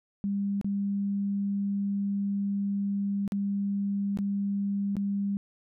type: tone with dropouts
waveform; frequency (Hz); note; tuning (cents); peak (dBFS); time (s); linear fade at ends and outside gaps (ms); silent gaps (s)
sine; 200; G3; +35; -26; 0.24-5.37; 0; 0.613-0.645 / 3.278-3.321 / 4.173-4.188 / 4.955-4.967
effects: none